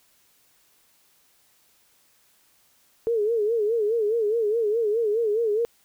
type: tone with vibrato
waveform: sine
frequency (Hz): 440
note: A4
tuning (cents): 0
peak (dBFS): -20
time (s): 3.07-5.65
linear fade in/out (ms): 0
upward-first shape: sine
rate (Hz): 4.8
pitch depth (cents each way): 120
effects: white hiss -62 dBFS RMS until 5.84 s